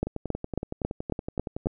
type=two click trains; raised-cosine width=2 ms; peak=-18 / -12 dBFS; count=18 / 7; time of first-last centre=0.07-1.659 / 0.03-1.669 s; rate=10.7 / 3.66 Hz; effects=none